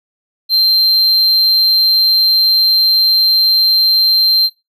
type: tone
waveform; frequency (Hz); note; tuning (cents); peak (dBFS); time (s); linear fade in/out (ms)
triangle; 4146; C8; -17; -6; 0.49-4.5; 50
effects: noise-tail reverb RT60 0.2 s tail -17 dB re dry